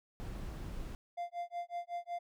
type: noise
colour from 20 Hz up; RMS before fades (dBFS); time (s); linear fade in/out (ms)
brown; -42; 0.2-0.95; 0
type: tone with tremolo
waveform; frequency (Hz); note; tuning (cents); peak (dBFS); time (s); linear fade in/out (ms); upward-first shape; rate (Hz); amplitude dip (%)
triangle; 696; F5; -6; -33; 1.17-2.19; 10; sine; 5.4; 100
effects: none